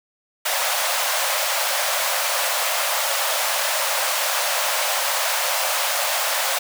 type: high-pass noise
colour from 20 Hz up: pink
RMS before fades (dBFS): -22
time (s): 0.45-6.59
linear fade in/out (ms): 10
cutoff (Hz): 530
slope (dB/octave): 96
effects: none

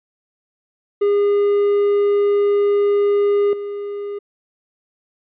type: tone with level steps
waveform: triangle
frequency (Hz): 407.3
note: G#4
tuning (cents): -34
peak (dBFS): -11 / -22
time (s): 1.01-4.19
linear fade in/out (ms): 10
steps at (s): 3.53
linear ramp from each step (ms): 2
effects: resampled to 8000 Hz

